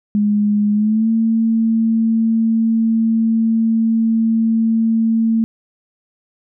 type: tone with pitch glide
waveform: sine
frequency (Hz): 207.7 to 225.2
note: G#3 to A3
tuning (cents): 0 to +40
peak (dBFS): -12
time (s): 0.15-5.44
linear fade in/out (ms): 0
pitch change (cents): +140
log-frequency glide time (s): 0.73-1.09
effects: none